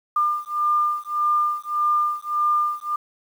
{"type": "beating tone pair", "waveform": "sine", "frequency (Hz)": [1200, 1201.7], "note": ["D6", "D6"], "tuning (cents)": [37, 39], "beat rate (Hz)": 1.7, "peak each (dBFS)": -22, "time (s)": [0.16, 2.96], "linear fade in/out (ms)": 5, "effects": ["8-bit"]}